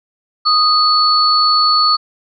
sine tone pair together, 1244.5 / 4429 Hz, D#6 / C#8, 0 / -2 cents, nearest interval octave + minor seventh, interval 2198 cents, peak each -12 dBFS, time 0.45-1.97 s, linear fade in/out 20 ms, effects none

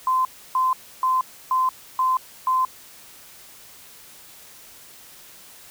sine tone bursts, 1032 Hz, C6, 24 cents flat, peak -17 dBFS, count 6, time 0.07-2.65 s, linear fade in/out 2 ms, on 180 ms, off 300 ms, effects white hiss -46 dBFS RMS until 5.7 s

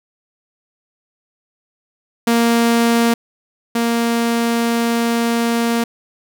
sawtooth tone pair in turn, 233.1 / 233.1 Hz, A#3 / A#3, 0 / 0 cents, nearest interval unison, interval 0 cents, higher neither, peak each -8 / -11 dBFS, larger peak first, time 2.27-3.14 / 3.75-5.84 s, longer second, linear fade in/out 5 ms, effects none

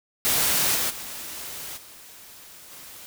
white noise with level steps, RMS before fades -22 / -25 / -36 / -46 / -43 dBFS, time 0.25-3.06 s, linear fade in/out 0 ms, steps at 0.74 / 0.89 / 1.76 / 2.7 s, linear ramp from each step 20 ms, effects none

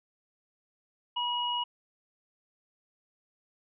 sine tone pair together, 967.4 / 2899 Hz, B5 / F#7, -36 / -36 cents, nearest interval octave + perfect fifth, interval 1900 cents, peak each -31 / -31 dBFS, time 1.16-1.64 s, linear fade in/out 10 ms, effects none

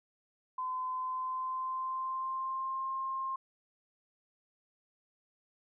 sine tone with pitch glide, 1023 to 1062.1 Hz, C6 to C6, -39 to +26 cents, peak -33 dBFS, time 0.58-3.36 s, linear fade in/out 5 ms, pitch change +65 cents, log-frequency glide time 0.88-2.91 s, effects none

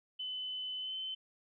sine tone with pitch glide, 3023 to 3063 Hz, F#7 to G7, +36 to -41 cents, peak -37 dBFS, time 0.19-1.15 s, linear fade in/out 10 ms, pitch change +23 cents, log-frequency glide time 0.79-0.95 s, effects none

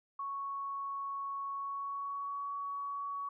sine tone with pitch glide, 1108.7 to 1125.5 Hz, C#6 to C#6, 0 to +26 cents, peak -36 dBFS, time 0.19-3.29 s, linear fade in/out 5 ms, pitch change +26 cents, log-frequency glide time 1.52-2.41 s, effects none

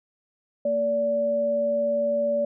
sine tone pair together, 229.4 / 578 Hz, A#3 / D5, -28 / -28 cents, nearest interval octave + major third, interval 1600 cents, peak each -32 / -21 dBFS, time 0.65-2.45 s, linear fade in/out 5 ms, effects none

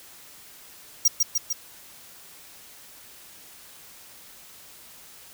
45% pulse tone with echo, 5700 Hz, F8, 34 cents sharp, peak -15 dBFS, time 1.05-1.08 s, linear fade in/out 5 ms, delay 150 ms, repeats 3, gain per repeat -3 dB, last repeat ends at 1.53 s, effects white hiss -48 dBFS RMS until 5.33 s

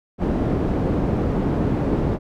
white low-pass noise, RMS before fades -21 dBFS, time 0.18-2.19 s, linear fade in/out 50 ms, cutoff 320 Hz, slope 12 dB/octave, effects none

